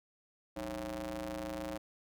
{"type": "ring-modulated tone", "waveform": "sawtooth", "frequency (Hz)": 118.2, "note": "A#2", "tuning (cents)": 24, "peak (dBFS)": -31, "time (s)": [0.56, 1.78], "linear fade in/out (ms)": 10, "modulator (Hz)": 427, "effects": []}